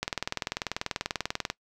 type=click train; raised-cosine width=0.2 ms; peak=-11 dBFS; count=31; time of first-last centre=0.03-1.501 s; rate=20.4 Hz; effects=noise-tail reverb RT60 0.1 s tail -20 dB re dry